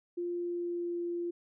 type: tone with pitch glide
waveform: sine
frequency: 349.2 to 345.8 Hz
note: F4 to F4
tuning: 0 to -17 cents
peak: -32 dBFS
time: 0.17-1.31 s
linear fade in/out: 10 ms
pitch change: -17 cents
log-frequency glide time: 0.35-1.01 s
effects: none